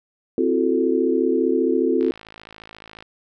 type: chord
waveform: sine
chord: F# half-diminished seventh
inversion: second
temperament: equal with one note detuned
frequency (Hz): 261.6 / 335.2 / 370 / 440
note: C4 / E4 / F#4 / A4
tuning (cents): 0 / +29 / 0 / 0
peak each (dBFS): -22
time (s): 0.38-2.11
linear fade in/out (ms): 2
type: click train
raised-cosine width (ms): 0.3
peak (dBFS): -24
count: 56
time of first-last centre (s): 2.01-3.025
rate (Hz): 54.2
effects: none